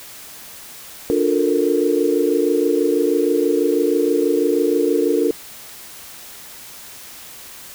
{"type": "chord", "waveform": "sine", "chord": "Bb major seventh", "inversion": "first", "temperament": "equal with one note detuned", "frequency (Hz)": [293.7, 355.1, 440, 466.2], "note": ["D4", "F4", "A4", "Bb4"], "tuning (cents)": [0, 29, 0, 0], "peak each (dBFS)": -20, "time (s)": [1.1, 5.31], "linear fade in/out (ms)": 0, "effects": ["white hiss -38 dBFS RMS until 7.74 s"]}